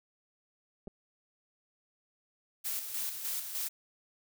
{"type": "clicks", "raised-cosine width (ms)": 2, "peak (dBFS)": -32, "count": 2, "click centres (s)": [0.873, 0.878]}
{"type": "noise with tremolo", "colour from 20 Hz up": "blue", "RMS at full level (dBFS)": -35, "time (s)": [2.64, 3.69], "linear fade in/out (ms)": 20, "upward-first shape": "square", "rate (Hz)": 3.3, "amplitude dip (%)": 50}
{"effects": []}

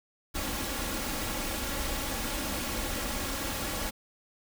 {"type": "noise with comb filter", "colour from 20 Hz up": "pink", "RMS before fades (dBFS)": -33, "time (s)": [0.34, 3.91], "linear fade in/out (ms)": 20, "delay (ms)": 3.6, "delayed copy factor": 0.55, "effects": []}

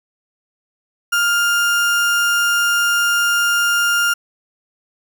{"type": "tone", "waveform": "35% pulse", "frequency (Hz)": 1405, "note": "F6", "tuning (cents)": 10, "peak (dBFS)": -12, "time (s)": [1.12, 4.14], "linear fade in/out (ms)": 10, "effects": []}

